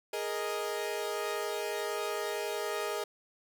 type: chord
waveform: sawtooth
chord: Ab suspended second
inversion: none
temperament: equal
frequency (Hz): 415.3 / 466.2 / 622.3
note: Ab4 / Bb4 / Eb5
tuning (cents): 0 / 0 / 0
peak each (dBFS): -32 / -34 / -34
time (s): 0.13-3.04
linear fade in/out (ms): 5
effects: none